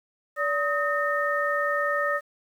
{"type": "tone cluster", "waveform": "sine", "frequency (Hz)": [577, 1262, 1825], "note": ["D5", "D#6", "A#6"], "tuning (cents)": [-31, 24, -37], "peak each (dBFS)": -27, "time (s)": [0.36, 2.21], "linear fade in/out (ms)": 50, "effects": ["9-bit"]}